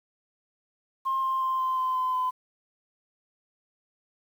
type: tone with pitch steps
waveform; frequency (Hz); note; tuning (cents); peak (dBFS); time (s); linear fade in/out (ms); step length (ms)
sine; 1063 / 1055 / 1047.2 / 1039.3 / 1031.5 / 1023.8 / 1016.2; C6 / C6 / C6 / C6 / C6 / C6 / B5; +27 / +14 / +1 / -12 / -25 / -38 / +49; -23; 1.05-2.31; 20; 180
effects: tanh soft clip ceiling -20 dBFS + 9-bit